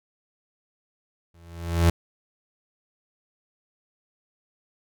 35% pulse tone with exponential growth, 84.6 Hz, E2, 45 cents sharp, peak -12 dBFS, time 1.34-1.9 s, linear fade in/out 5 ms, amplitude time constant 120 ms, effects none

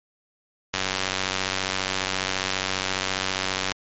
click train, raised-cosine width 0.2 ms, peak -6 dBFS, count 283, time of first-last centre 0.74-3.718 s, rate 94.7 Hz, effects MP3 32 kbps

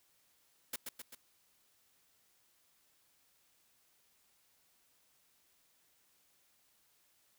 white noise with echo, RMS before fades -39 dBFS, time 0.73-0.76 s, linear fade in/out 5 ms, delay 130 ms, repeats 3, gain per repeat -4 dB, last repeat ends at 1.15 s, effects white hiss -72 dBFS RMS until 7.38 s

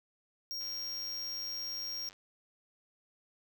square tone, 5580 Hz, F8, 2 cents flat, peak -37 dBFS, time 0.51-2.09 s, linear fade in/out 0 ms
click train, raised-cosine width 0.2 ms, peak -38 dBFS, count 149, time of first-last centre 0.61-2.13 s, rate 97.4 Hz
effects none

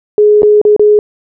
sine tone with dropouts, 419.4 Hz, G#4, 17 cents sharp, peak -3 dBFS, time 0.18-0.99 s, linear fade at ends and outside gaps 1 ms, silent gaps 0.421-0.431 / 0.615-0.651 / 0.764-0.795 s, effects none

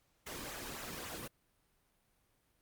pink noise with flanger, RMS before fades -45 dBFS, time 0.26-1.28 s, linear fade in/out 10 ms, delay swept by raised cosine 0.2 to 1.5 ms, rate 3.7 Hz, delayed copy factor -0.55, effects pink hiss -75 dBFS RMS until 2.61 s + Opus 48 kbps

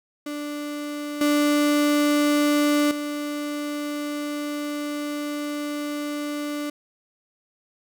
35% pulse tone with level steps, 293.7 Hz, D4, in tune, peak -27 / -16 / -25 dBFS, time 0.26-6.7 s, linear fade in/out 5 ms, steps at 1.21 / 2.91 s, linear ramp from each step 2 ms, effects none

